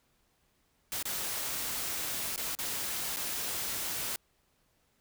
white noise with dropouts, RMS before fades -35 dBFS, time 0.92-4.16 s, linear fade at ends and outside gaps 1 ms, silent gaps 1.027-1.054 / 2.361-2.377 / 2.551-2.588 / 3.162-3.169 s, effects pink hiss -72 dBFS RMS until 5 s

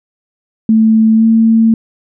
sine tone with pitch glide, 221.1 to 225.1 Hz, A3 to A3, +9 to +40 cents, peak -5 dBFS, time 0.69-1.74 s, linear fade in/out 2 ms, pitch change +31 cents, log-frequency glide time 1.15-1.25 s, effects none

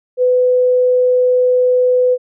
sine tone, 501 Hz, B4, 25 cents sharp, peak -9 dBFS, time 0.17-2.18 s, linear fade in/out 50 ms, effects none

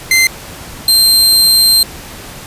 sawtooth tone pair in turn, 2077 / 4154 Hz, C7 / C8, -13 / -13 cents, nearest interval octave, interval 1200 cents, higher second, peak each -3 dBFS, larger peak neither, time 0.11-0.27 / 0.88-1.83 s, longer second, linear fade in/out 2 ms, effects pink hiss -30 dBFS RMS until 2.46 s + resampled to 32000 Hz

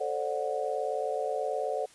sine chord, D dominant seventh, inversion second, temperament just, 440.5 / 528.6 / 587.3 / 734.2 Hz, A4 / C5 / D5 / F#5, +2 / +18 / 0 / -14 cents, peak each -34 dBFS, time 0-1.86 s, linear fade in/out 10 ms, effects white hiss -57 dBFS RMS until 1.94 s + resampled to 24000 Hz

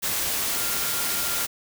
sine tone in noise, 1396.9 Hz, F6, in tune, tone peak -37 dBFS, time 0.51-1.45 s, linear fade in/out 20 ms, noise white, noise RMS -26 dBFS, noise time 0.02-1.47 s, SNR -14 dB, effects none

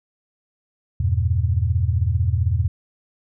sine chord, E minor, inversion none, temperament equal with one note detuned, 82.41 / 98 / 120.44 Hz, E2 / G2 / B2, 0 / 0 / -43 cents, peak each -20 / -21 / -23 dBFS, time 1-2.68 s, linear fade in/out 5 ms, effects none

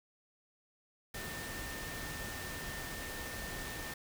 sine tone in noise, 1806 Hz, A6, 45 cents sharp, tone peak -46 dBFS, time 1.14-3.94 s, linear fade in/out 5 ms, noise pink, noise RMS -43 dBFS, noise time 1.14-3.94 s, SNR -6 dB, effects none

